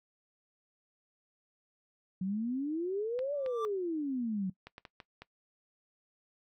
sine exponential two-way sweep, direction up then down, 181.1 to 590 to 181.1 Hz, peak -31 dBFS, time 2.21-4.5 s, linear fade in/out 5 ms, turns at 3.34 s
clicks, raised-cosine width 0.3 ms, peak -30 dBFS, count 7, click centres 3.191 / 3.462 / 4.67 / 4.781 / 4.852 / 5.002 / 5.22 s
triangle tone with exponential growth, 1174.7 Hz, D6, in tune, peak -30 dBFS, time 3.34-3.65 s, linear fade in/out 0 ms, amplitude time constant 67 ms
effects noise-tail reverb RT60 0.1 s tail -19 dB re dry

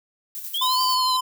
violet noise with tremolo, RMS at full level -32 dBFS, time 0.35-0.95 s, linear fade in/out 0 ms, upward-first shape square, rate 11 Hz, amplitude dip 45%
sine linear two-way sweep, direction up then down, 3106 to 4699 to 3947 Hz, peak -23 dBFS, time 0.54-1.17 s, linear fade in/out 5 ms, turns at 0.82 s
square tone with vibrato, 1019 Hz, C6, 46 cents flat, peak -21 dBFS, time 0.61-1.21 s, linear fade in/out 10 ms, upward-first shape triangle, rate 11 Hz, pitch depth 20 cents each way
effects none

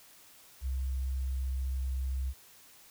sine tone with sample-and-hold, 65.41 Hz, C2, in tune, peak -30 dBFS, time 0.61-2.34 s, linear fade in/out 50 ms, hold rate 11025 Hz, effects white hiss -57 dBFS RMS until 2.9 s

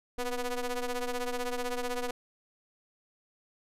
sawtooth ring-modulated tone, 246.9 Hz, B3, in tune, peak -24 dBFS, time 0.18-2.11 s, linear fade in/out 5 ms, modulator 239 Hz, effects resampled to 32000 Hz

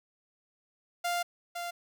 sawtooth tone pair in turn, 698.5 / 694.8 Hz, F5 / F5, 0 / -9 cents, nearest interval unison, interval 9 cents, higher first, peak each -25 / -31 dBFS, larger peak first, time 1.04-1.23 / 1.55-1.71 s, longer first, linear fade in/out 10 ms, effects none

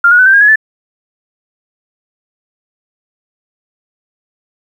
sine tone with pitch steps, 1396.9 / 1450.3 / 1505.8 / 1563.4 / 1623.3 / 1685.4 / 1749.8 Hz, F6 / F#6 / F#6 / G6 / G#6 / G#6 / A6, 0 / -35 / +30 / -5 / -40 / +25 / -10 cents, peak -3 dBFS, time 0.04-0.558 s, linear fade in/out 5 ms, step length 74 ms, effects 7-bit

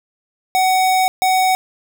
square tone bursts at uneven times, 749 Hz, F#5, 21 cents sharp, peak -13 dBFS, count 2, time 0.55-1.08 / 1.22-1.55 s, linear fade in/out 0 ms, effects none

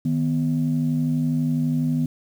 sine tone pair together, 155.56 / 247.7 Hz, D#3 / B3, 0 / +5 cents, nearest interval minor sixth, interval 805 cents, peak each -21 dBFS, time 0.05-2.06 s, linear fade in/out 5 ms, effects tanh soft clip ceiling -13 dBFS + 8-bit

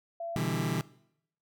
sine tone, 675 Hz, E5, 41 cents sharp, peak -34 dBFS, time 0.2-0.36 s, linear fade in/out 5 ms
sawtooth chord, E minor seventh, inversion second, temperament just, 123.61 / 148.33 / 164.81 / 197.78 Hz, B2 / D3 / E3 / G3, +2 / +18 / 0 / +16 cents, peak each -30 / -30 / -29 / -32 dBFS, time 0.36-0.81 s, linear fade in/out 0 ms
effects noise-tail reverb RT60 0.7 s tail -20 dB re dry

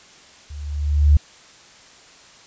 sine tone with level ramp, 73.42 Hz, D2, in tune, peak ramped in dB -32 to -7 dBFS, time 0.5-1.17 s, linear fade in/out 5 ms, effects white hiss -47 dBFS RMS until 2.46 s + resampled to 16000 Hz

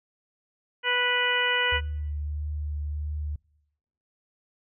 harmonic tone, 492.1 Hz, B4, 6 cents flat, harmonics 1 / 2 / 3 / 4 / 5 / 6, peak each -32 / -31 / -28 / -27 / -31 / -28 dBFS, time 0.83-1.81 s, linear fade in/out 50 ms
sine tone with vibrato, 74.5 Hz, D2, 25 cents sharp, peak -28 dBFS, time 1.72-3.36 s, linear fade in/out 5 ms, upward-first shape triangle, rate 1.6 Hz, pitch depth 19 cents each way
effects noise-tail reverb RT60 0.9 s tail -26 dB re dry

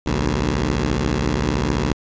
10% pulse beating tone pair, 60.9 / 74.9 Hz, B1 / D2, -24 / +35 cents, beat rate 14 Hz, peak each -13 dBFS, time 0.06-1.93 s, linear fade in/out 5 ms, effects resampled to 16000 Hz

